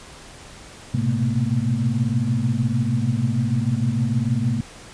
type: tone cluster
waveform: sine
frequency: 109.2 / 123.1 / 129.6 / 219.5 / 238.1 Hz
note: A2 / B2 / C3 / A3 / A#3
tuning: -13 / -5 / -16 / -4 / +37 cents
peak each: -25 / -27 / -22 / -26 / -26 dBFS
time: 0.94-4.61 s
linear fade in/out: 5 ms
effects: pink hiss -42 dBFS RMS until 4.93 s + resampled to 22050 Hz